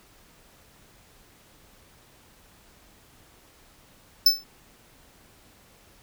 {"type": "tone with exponential decay", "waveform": "square", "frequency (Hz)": 5274, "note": "E8", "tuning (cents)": 0, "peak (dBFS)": -11, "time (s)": [4.26, 4.44], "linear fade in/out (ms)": 5, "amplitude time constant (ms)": 37, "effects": ["pink hiss -56 dBFS RMS until 6.02 s"]}